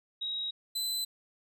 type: tone pair in turn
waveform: sine / sawtooth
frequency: 3814 / 4027 Hz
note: A#7 / B7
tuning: +39 / +33 cents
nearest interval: minor second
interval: 94 cents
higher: second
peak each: -32 / -28 dBFS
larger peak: second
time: 0.21-0.51 / 0.75-1.05 s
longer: neither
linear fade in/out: 10 ms
effects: none